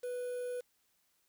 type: tone with quantisation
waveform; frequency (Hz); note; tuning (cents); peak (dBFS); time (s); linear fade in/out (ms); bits
triangle; 493.9; B4; 0; -34; 0.03-0.61; 10; 9
effects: white hiss -75 dBFS RMS until 1.28 s